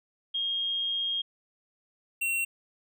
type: tone pair in turn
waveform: sine / square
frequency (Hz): 3242 / 2730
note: G#7 / F7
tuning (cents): -42 / -40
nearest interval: minor third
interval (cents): 298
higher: first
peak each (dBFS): -27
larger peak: neither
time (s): 0.34-1.22 / 2.21-2.45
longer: first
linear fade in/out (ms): 10
effects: none